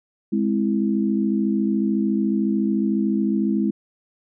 sine chord, Ab augmented, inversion none, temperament equal, 207.7 / 261.6 / 329.6 Hz, Ab3 / C4 / E4, 0 / 0 / 0 cents, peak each -20 / -25 / -24 dBFS, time 0.32-3.71 s, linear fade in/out 10 ms, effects none

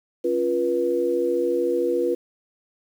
sine tone cluster, 276.8 / 350.3 / 485.8 Hz, C#4 / F4 / B4, -2 / +5 / -29 cents, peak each -30 / -23 / -22 dBFS, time 0.24-2.15 s, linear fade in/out 10 ms, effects 8-bit

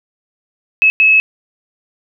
sine tone bursts at uneven times, 2585 Hz, E7, 34 cents flat, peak -6 dBFS, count 2, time 0.82-0.9 / 1-1.2 s, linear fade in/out 0 ms, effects none

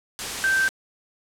sine tone in noise, 1562 Hz, G6, 7 cents flat, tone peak -18 dBFS, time 0.44-0.68 s, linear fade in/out 0 ms, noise white, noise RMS -29 dBFS, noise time 0.19-0.69 s, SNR +8 dB, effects low-pass 9000 Hz 12 dB/octave

